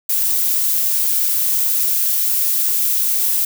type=noise; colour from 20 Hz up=violet; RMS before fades=-17 dBFS; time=0.09-3.45 s; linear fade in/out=5 ms; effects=none